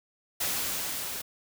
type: noise with level ramp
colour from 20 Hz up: white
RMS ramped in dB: -29 to -36 dBFS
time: 0.4-1.22 s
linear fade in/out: 10 ms
effects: none